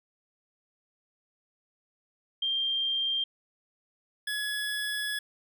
sine / 25% pulse tone pair in turn, 3182 / 1692.4 Hz, G7 / G#6, +25 / +32 cents, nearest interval major seventh, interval 1093 cents, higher first, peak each -26 dBFS, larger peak neither, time 2.42-3.24 / 4.27-5.19 s, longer second, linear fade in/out 5 ms, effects none

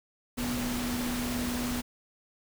sine tone in noise, 244.5 Hz, B3, 17 cents flat, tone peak -31 dBFS, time 0.37-1.82 s, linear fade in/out 20 ms, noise pink, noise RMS -35 dBFS, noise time 0.37-1.82 s, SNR +1 dB, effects none

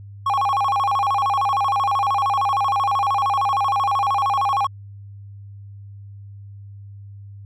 triangle tone with vibrato, 941 Hz, A#5, 16 cents sharp, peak -15 dBFS, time 0.26-4.67 s, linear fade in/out 5 ms, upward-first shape square, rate 13 Hz, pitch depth 270 cents each way, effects added 100 Hz sine -36 dBFS peak until 7.45 s

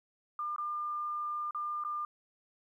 sine tone with dropouts, 1201 Hz, D6, 38 cents sharp, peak -33 dBFS, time 0.39-2.05 s, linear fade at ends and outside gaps 2 ms, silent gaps 0.562-0.582 / 1.509-1.547 / 1.838-1.848 s, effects 12-bit

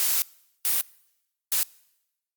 blue noise bursts at uneven times, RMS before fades -23 dBFS, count 3, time 0-0.22 / 0.65-0.81 / 1.52-1.63 s, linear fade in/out 0 ms, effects noise-tail reverb RT60 0.9 s tail -24 dB re dry + Opus 48 kbps

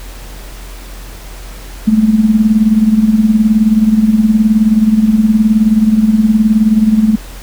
sine tone with tremolo, 217.1 Hz, A3, 23 cents flat, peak -3 dBFS, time 1.87-7.16 s, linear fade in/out 10 ms, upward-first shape sine, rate 19 Hz, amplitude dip 70%, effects added 44 Hz sine -27 dBFS peak until 7.42 s + pink hiss -34 dBFS RMS until 7.42 s

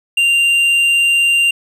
triangle tone with tanh clipping, 2782 Hz, F7, 7 cents flat, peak -11 dBFS, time 0.17-1.51 s, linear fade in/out 5 ms, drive 10 dB, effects none

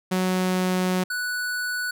sawtooth tone with pitch glide, 185 to 183.83 Hz, F#3 to F#3, 0 to -11 cents, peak -17 dBFS, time 0.11-1.04 s, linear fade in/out 10 ms, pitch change -11 cents, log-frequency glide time 0.21-0.73 s
square tone, 1480 Hz, F#6, in tune, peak -26 dBFS, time 1.1-1.91 s, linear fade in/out 5 ms
effects none

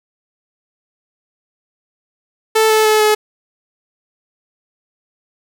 sawtooth tone with pitch steps, 439.8 / 435.3 / 430.7 / 426.3 Hz, A4 / A4 / A4 / G#4, -1 / -19 / -37 / +45 cents, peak -6 dBFS, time 2.55-3.15 s, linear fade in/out 10 ms, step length 150 ms, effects none

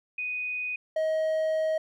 sine / triangle tone pair in turn, 2489 / 632 Hz, D#7 / D#5, 0 / +27 cents, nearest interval 2 octaves, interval 2373 cents, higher first, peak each -29 / -22 dBFS, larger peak second, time 0.18-0.76 / 0.96-1.78 s, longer second, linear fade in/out 5 ms, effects none

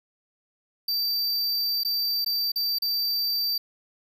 square tone with dropouts, 4656 Hz, D8, 16 cents flat, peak -24 dBFS, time 0.88-3.58 s, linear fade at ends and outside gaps 5 ms, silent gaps 1.835-1.848 / 2.247-2.261 / 2.519-2.558 / 2.786-2.82 s, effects none

